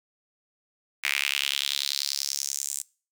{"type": "tone with high-pass filter sweep", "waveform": "sawtooth", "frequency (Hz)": 70.3, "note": "C#2", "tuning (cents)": 25, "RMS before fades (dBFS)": -29, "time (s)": [1.03, 2.83], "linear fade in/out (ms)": 20, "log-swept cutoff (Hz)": [2200, 7900], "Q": 3.5, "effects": ["noise-tail reverb RT60 0.4 s tail -24 dB re dry"]}